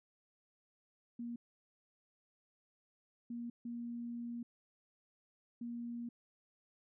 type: tone bursts at uneven times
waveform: sine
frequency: 236.9 Hz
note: A#3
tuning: 28 cents sharp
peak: -40 dBFS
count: 4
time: 1.19-1.36 / 3.3-3.5 / 3.65-4.43 / 5.61-6.09 s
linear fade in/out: 5 ms
effects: none